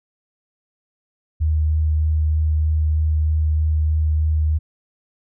sine tone with vibrato, 77.5 Hz, D#2, 6 cents flat, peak -15 dBFS, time 1.4-4.59 s, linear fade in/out 20 ms, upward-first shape sine, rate 3.2 Hz, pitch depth 10 cents each way, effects none

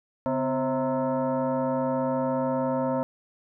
sine tone with frequency modulation, 138.59 Hz, C#3, in tune, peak -23 dBFS, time 0.26-3.03 s, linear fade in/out 0 ms, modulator 394 Hz, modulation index 2, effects none

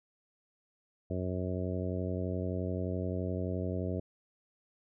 harmonic tone, 91.6 Hz, F#2, 17 cents flat, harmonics 1 / 2 / 3 / 4 / 5 / 6 / 7, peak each -35 / -38 / -40 / -41 / -42 / -43 / -43 dBFS, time 1.1-4 s, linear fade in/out 5 ms, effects none

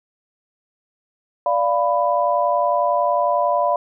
sine tone cluster, 585 / 696 / 993 Hz, D5 / F5 / B5, -7 / -6 / +9 cents, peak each -20 dBFS, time 1.46-3.76 s, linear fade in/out 2 ms, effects none

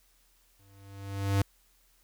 square tone with exponential growth, 98.8 Hz, G2, 14 cents sharp, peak -22 dBFS, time 0.59-1.42 s, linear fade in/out 5 ms, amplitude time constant 180 ms, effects added 41 Hz sine -67 dBFS peak until 2.03 s + white hiss -67 dBFS RMS until 2.03 s

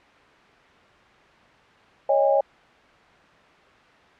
sine chord, C# suspended second, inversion none, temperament equal with one note detuned, 554.4 / 622.3 / 812.6 Hz, C#5 / D#5 / G#5, 0 / 0 / -38 cents, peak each -19 / -22 / -23 dBFS, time 2.09-2.41 s, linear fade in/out 5 ms, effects white hiss -52 dBFS RMS until 4.19 s + low-pass 2000 Hz 12 dB/octave

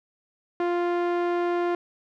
sawtooth tone with low-pass filter, 349.2 Hz, F4, in tune, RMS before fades -25 dBFS, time 0.6-1.75 s, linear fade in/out 2 ms, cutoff 1700 Hz, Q 0.61, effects none

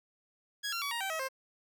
15% pulse tone with pitch steps, 1661.2 / 1372.9 / 1134.6 / 937.7 / 775 / 640.5 / 529.3 Hz, G#6 / F6 / C#6 / A#5 / G5 / E5 / C5, 0 / -30 / +40 / +10 / -20 / -50 / +20 cents, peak -27 dBFS, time 0.63-1.288 s, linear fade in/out 20 ms, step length 94 ms, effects none

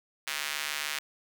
square tone with high-pass filter, 73.42 Hz, D2, in tune, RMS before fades -34 dBFS, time 0.27-0.99 s, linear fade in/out 5 ms, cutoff 2000 Hz, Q 1.1, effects none

